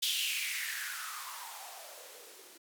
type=noise with band-pass filter sweep; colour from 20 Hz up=violet; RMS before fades=-39 dBFS; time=0.02-2.58 s; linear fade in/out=10 ms; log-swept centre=3400 to 330 Hz; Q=5.5; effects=none